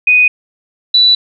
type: tone pair in turn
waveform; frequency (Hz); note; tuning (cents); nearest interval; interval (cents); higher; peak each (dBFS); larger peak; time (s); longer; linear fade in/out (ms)
sine; 2489 / 3959; D#7 / B7; 0 / +3; minor sixth; 803; second; -5; neither; 0.07-0.28 / 0.94-1.15; neither; 5
effects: none